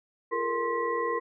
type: tone cluster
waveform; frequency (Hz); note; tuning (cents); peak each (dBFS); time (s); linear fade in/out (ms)
sine; 345.6 / 426.3 / 466.5 / 1051 / 1942; F4 / G#4 / A#4 / C6 / B6; -18 / +45 / +1 / +7 / -30; -37 / -36 / -30 / -30 / -36; 0.31-1.2; 20
effects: none